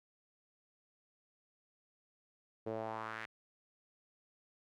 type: tone with band-pass filter sweep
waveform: sawtooth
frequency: 110.8 Hz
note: A2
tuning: 13 cents sharp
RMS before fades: -42 dBFS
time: 2.66-3.26 s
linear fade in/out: 10 ms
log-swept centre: 450 to 2000 Hz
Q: 2.6
effects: none